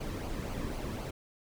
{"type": "noise with flanger", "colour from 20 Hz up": "brown", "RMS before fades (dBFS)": -37, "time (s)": [0, 1.11], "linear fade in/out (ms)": 10, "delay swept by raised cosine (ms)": [0.54, 1.42], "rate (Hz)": 3.9, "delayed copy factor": -0.55, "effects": []}